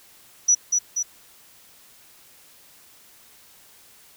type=tone with echo; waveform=sine; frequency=5890 Hz; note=F#8; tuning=9 cents flat; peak=-13 dBFS; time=0.48-0.55 s; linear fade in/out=10 ms; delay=240 ms; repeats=2; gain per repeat=-4 dB; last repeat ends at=1.03 s; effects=white hiss -52 dBFS RMS until 4.16 s